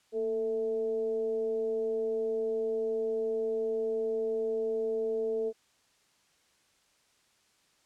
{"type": "tone with frequency modulation", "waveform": "sine", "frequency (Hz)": 444.3, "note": "A4", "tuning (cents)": 17, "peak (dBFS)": -28, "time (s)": [0.12, 5.53], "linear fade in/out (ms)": 50, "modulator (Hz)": 214, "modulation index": 0.38, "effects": ["white hiss -68 dBFS RMS until 7.85 s", "low-pass 8000 Hz 12 dB/octave"]}